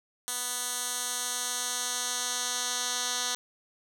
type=tone with band-pass filter sweep; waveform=10% pulse; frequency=246.9 Hz; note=B3; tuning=in tune; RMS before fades=-32 dBFS; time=0.28-3.35 s; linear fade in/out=0 ms; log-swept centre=9000 to 5600 Hz; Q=1.3; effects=none

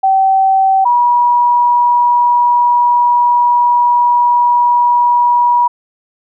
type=tone pair in turn; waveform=sine; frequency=770 / 965.7 Hz; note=G5 / B5; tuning=-31 / -39 cents; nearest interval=major third; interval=392 cents; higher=second; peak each=-7 dBFS; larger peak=neither; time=0.03-0.85 / 0.85-5.68 s; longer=second; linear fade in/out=10 ms; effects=none

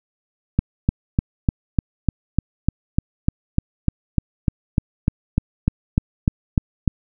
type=click train; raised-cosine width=5 ms; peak=-3 dBFS; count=22; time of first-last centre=0.59-6.877 s; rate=3.34 Hz; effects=none

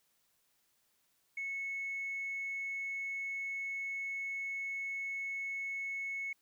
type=tone; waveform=sine; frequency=2200 Hz; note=C#7; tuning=14 cents flat; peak=-35 dBFS; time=1.37-6.33 s; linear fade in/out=5 ms; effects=tanh soft clip ceiling -32 dBFS + white hiss -75 dBFS RMS until 6.41 s

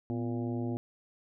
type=harmonic tone with a mistuned harmonic; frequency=116.54 Hz; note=A#2; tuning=in tune; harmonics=1 / 2 / 3 / 4 / 5 / 6 / 7; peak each=-35 / -34 / -38 / -47 / -47 / -48 / -50 dBFS; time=0.1-0.77 s; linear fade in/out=0 ms; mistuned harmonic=2; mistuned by=+100 cents; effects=none

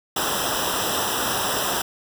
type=noise with comb filter; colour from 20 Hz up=pink; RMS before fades=-24 dBFS; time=0.16-1.82 s; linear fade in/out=5 ms; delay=0.45 ms; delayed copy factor=-1; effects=none

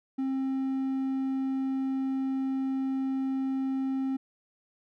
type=tone; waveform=triangle; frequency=266.3 Hz; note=C4; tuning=31 cents sharp; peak=-25 dBFS; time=0.18-4.17 s; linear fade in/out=10 ms; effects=none

